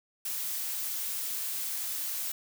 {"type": "noise", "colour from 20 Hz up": "blue", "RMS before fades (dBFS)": -34, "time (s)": [0.25, 2.32], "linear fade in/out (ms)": 5, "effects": []}